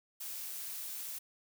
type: noise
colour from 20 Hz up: blue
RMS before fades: -42 dBFS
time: 0.2-1.19 s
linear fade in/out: 10 ms
effects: none